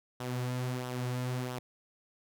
sawtooth tone with flanger, 125.5 Hz, B2, 28 cents sharp, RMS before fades -35 dBFS, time 0.2-1.59 s, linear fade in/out 5 ms, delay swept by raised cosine 0.43 to 5.43 ms, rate 1.5 Hz, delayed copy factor -0.5, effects none

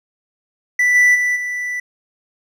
triangle tone with level steps, 1975.5 Hz, B6, in tune, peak -10 / -7 / -13 / -19 dBFS, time 0.79-1.8 s, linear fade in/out 5 ms, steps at 0.94 / 1.14 / 1.35 s, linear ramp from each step 20 ms, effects none

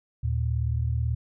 sine tone pair together, 77.56 / 116 Hz, D#2 / A#2, -5 / -8 cents, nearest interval perfect fifth, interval 697 cents, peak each -26 dBFS, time 0.23-1.15 s, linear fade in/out 10 ms, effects none

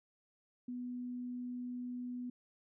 sine tone, 246.9 Hz, B3, in tune, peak -39 dBFS, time 0.68-2.3 s, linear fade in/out 5 ms, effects none

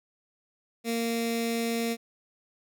15% pulse tone with notch filter, 231.1 Hz, A#3, 15 cents flat, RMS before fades -29 dBFS, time 0.84-1.97 s, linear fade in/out 50 ms, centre 960 Hz, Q 0.85, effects none

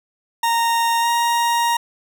40% pulse tone with pitch glide, 927 to 938.9 Hz, A#5 to A#5, -10 to +12 cents, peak -15 dBFS, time 0.43-1.77 s, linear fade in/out 5 ms, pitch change +22 cents, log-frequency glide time 1-1.08 s, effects none

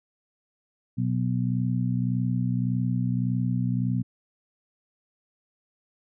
harmonic tone, 61.74 Hz, B1, in tune, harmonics 2 / 3 / 4, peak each -25 / -28 / -30 dBFS, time 0.97-4.03 s, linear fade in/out 20 ms, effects none

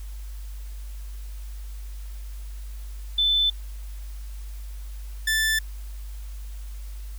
sine / sawtooth tone pair in turn, 3520 / 1760 Hz, A7 / A6, 0 / 0 cents, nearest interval octave, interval 1200 cents, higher first, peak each -18 / -17 dBFS, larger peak second, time 3.18-3.5 / 5.27-5.59 s, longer neither, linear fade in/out 5 ms, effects added 50 Hz sine -33 dBFS peak until 7.18 s + white hiss -52 dBFS RMS until 7.18 s

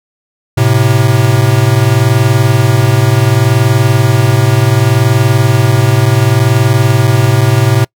square tone pair together, 109.32 / 130 Hz, A2 / C3, -11 / -11 cents, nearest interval minor third, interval 300 cents, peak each -10 dBFS, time 0.57-7.85 s, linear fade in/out 10 ms, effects noise-tail reverb RT60 0.1 s tail -26 dB re dry

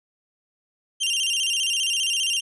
sawtooth tone with vibrato, 2960 Hz, F#7, in tune, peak -18 dBFS, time 1-2.41 s, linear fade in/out 20 ms, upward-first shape square, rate 15 Hz, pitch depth 100 cents each way, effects resampled to 24000 Hz

